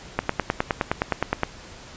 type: click train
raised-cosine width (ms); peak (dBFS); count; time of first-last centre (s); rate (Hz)
0.5; -5; 13; 0.19-1.434; 9.65
effects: pink hiss -43 dBFS RMS until 1.96 s + resampled to 16000 Hz